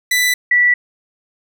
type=tone pair in turn; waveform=sawtooth / sine; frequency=1986 / 1957.5 Hz; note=B6 / B6; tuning=+9 / -16 cents; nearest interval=unison; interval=25 cents; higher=first; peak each=-9 dBFS; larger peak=neither; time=0.11-0.34 / 0.51-0.74 s; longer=neither; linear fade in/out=5 ms; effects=none